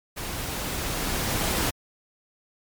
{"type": "noise with level ramp", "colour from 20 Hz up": "pink", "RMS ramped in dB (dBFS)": [-33, -24], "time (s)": [0.16, 1.71], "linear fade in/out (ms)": 20, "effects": ["MP3 96 kbps"]}